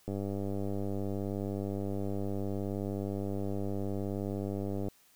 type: click train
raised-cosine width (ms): 2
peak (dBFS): -23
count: 478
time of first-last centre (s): 0.08-4.884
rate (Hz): 99.3
effects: white hiss -64 dBFS RMS until 5.15 s